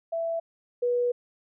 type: tone pair in turn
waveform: sine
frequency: 664 / 486.7 Hz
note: E5 / B4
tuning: +12 / -25 cents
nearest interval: perfect fourth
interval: 537 cents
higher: first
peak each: -26 / -22 dBFS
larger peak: second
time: 0.12-0.4 / 0.82-1.12 s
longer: second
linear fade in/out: 10 ms
effects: none